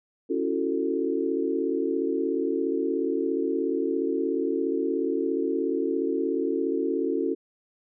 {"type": "chord", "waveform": "sine", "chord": "F# minor seventh", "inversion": "second", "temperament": "just", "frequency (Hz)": [277.5, 333, 370, 444], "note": ["C#4", "E4", "F#4", "A4"], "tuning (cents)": [2, 18, 0, 16], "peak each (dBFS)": -29, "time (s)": [0.29, 7.35], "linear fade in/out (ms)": 20, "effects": []}